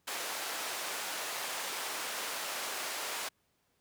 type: band-pass noise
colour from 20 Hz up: pink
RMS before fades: -38 dBFS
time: 0.07-3.29 s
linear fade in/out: 10 ms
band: 660 to 14000 Hz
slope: 12 dB/octave
effects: pink hiss -75 dBFS RMS until 3.8 s + high-pass 60 Hz 12 dB/octave